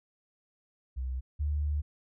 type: tone pair in turn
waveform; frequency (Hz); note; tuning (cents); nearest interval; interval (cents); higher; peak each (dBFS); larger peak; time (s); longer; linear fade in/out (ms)
sine; 64.3 / 73.88; C2 / D2; -30 / +11; major second; 241; second; -31 / -27; second; 0.96-1.21 / 1.39-1.82; second; 20
effects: none